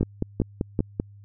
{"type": "two click trains", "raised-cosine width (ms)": 3, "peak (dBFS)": [-10, -11], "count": [3, 6], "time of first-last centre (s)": [[0.01, 0.791], [0.03, 0.999]], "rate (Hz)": [2.56, 5.16], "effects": ["added 101 Hz sine -45 dBFS peak until 1.24 s"]}